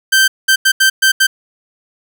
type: tone bursts at uneven times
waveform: sawtooth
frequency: 1558 Hz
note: G6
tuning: 11 cents flat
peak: -4 dBFS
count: 6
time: 0.12-0.28 / 0.48-0.56 / 0.65-0.72 / 0.8-0.9 / 1.02-1.12 / 1.2-1.27 s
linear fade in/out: 10 ms
effects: none